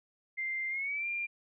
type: tone with pitch glide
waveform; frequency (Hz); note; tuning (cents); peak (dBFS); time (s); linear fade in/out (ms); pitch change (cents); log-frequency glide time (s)
sine; 2093 to 2390; C7 to D7; 0 to +30; -32; 0.37-1.27; 20; +230; 0.69-1.07
effects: none